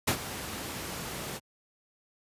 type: noise with ADSR envelope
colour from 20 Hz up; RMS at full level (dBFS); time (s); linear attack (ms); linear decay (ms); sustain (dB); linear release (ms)
pink; -24; 0.07-1.4; 11; 77; -13; 40
effects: high-pass 80 Hz 12 dB/octave + resampled to 32000 Hz